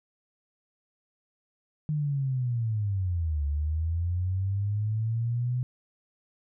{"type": "linear two-way sweep", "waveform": "sine", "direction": "down then up", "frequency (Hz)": [153.7, 71.1, 126.3], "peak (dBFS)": -25, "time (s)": [1.89, 5.63], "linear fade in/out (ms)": 0, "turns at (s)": 3.45, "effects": []}